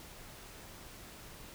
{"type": "silence", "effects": ["pink hiss -51 dBFS RMS until 1.54 s"]}